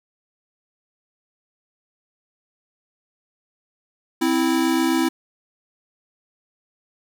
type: tone pair together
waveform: square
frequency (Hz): 260.6 / 328.3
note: C4 / E4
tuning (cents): -7 / -7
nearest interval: major third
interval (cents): 400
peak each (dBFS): -22 / -20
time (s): 4.21-5.09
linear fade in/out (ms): 10
effects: none